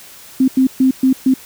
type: tone bursts at uneven times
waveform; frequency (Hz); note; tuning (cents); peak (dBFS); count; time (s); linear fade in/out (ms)
sine; 261.6; C4; 0; -8; 5; 0.4-0.48 / 0.57-0.67 / 0.8-0.91 / 1.03-1.13 / 1.26-1.34; 5
effects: white hiss -39 dBFS RMS until 1.45 s